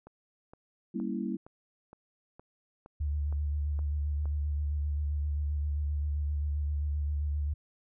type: click train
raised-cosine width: 1 ms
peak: -35 dBFS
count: 10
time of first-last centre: 0.07-4.256 s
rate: 2.15 Hz
type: chord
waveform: sine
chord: G diminished seventh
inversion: none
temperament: equal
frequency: 196 / 233.1 / 277.2 / 329.6 Hz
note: G3 / Bb3 / Db4 / Fb4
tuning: 0 / 0 / 0 / 0 cents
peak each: -35 / -35 / -39 / -37 dBFS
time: 0.94-1.37 s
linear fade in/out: 10 ms
type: tone with vibrato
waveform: sine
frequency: 73.42 Hz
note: D2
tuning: in tune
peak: -28 dBFS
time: 3-7.54 s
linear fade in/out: 10 ms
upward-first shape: square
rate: 7.6 Hz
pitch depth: 26 cents each way
effects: none